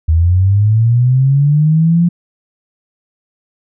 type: linear sweep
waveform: sine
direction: up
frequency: 77.78 to 174.61 Hz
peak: -7 dBFS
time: 0.08-2.09 s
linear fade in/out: 10 ms
effects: none